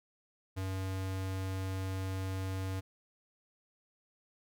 square tone, 95 Hz, F#2, 46 cents sharp, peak -35 dBFS, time 0.56-2.81 s, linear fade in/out 20 ms, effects none

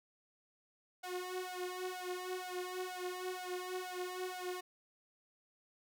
sawtooth tone with flanger, 365 Hz, F#4, 24 cents flat, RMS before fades -42 dBFS, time 1.03-4.61 s, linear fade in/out 10 ms, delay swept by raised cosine 1.4 to 3.8 ms, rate 2.1 Hz, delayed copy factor +1, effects none

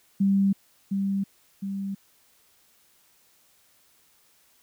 sine tone with echo, 196.4 Hz, G3, 4 cents sharp, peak -18 dBFS, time 0.2-0.53 s, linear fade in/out 10 ms, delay 710 ms, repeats 2, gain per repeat -5 dB, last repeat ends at 1.95 s, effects white hiss -62 dBFS RMS until 4.62 s

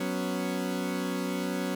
30% pulse chord, F# suspended fourth, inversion none, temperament equal, 185 / 246.9 / 277.2 Hz, F#3 / B3 / C#4, 0 / 0 / 0 cents, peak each -30 / -32 / -31 dBFS, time 0-1.75 s, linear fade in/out 5 ms, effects none

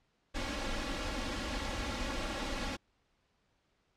pink noise with comb filter, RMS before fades -36 dBFS, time 0.34-2.77 s, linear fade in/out 20 ms, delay 3.6 ms, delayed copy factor +0.75, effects pink hiss -75 dBFS RMS until 3.96 s + low-pass 5000 Hz 12 dB/octave

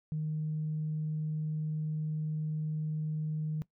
sine tone with vibrato, 154.6 Hz, D#3, 11 cents flat, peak -30 dBFS, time 0.12-3.62 s, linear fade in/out 0 ms, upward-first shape sine, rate 20 Hz, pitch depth 12 cents each way, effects noise-tail reverb RT60 0.1 s tail -19 dB re dry + tanh soft clip ceiling -26 dBFS

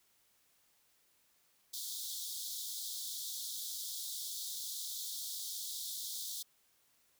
pink high-pass noise, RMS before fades -42 dBFS, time 1.73-6.43 s, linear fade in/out 10 ms, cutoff 3400 Hz, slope 96 dB/octave, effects white hiss -72 dBFS RMS until 7.19 s

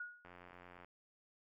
sine tone with exponential decay, 1449 Hz, F#6, 37 cents flat, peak -40 dBFS, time 0-0.35 s, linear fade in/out 5 ms, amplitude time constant 75 ms
click train, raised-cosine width 0.5 ms, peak -40 dBFS, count 54, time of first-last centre 0.25-0.846 s, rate 88.9 Hz
effects AAC 64 kbps

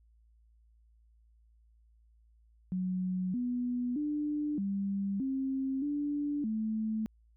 sine tone with pitch steps, 184.2 / 245.9 / 297.2 / 197.7 / 267 / 290.8 / 218.6 Hz, F#3 / B3 / D4 / G3 / C4 / D4 / A3, -7 / -7 / +21 / +15 / +35 / -17 / -11 cents, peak -30 dBFS, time 2.72-7.06 s, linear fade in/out 0 ms, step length 620 ms, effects added 56 Hz sine -61 dBFS peak until 7.36 s

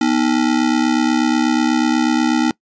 square ring-modulated tone, 277.2 Hz, C#4, in tune, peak -11 dBFS, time 0.01-2.51 s, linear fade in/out 2 ms, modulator 34.1 Hz, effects noise-tail reverb RT60 0.1 s tail -23 dB re dry + resampled to 16000 Hz

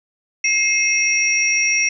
sine tone cluster, 2126 / 2587 / 5660 Hz, C7 / E7 / F8, +27 / -33 / +22 cents, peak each -19 dBFS, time 0.44-1.89 s, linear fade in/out 5 ms, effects none

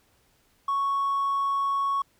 triangle tone, 1108.7 Hz, C#6, in tune, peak -20 dBFS, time 0.68-2.02 s, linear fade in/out 5 ms, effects tanh soft clip ceiling -19 dBFS + pink hiss -65 dBFS RMS until 2.19 s

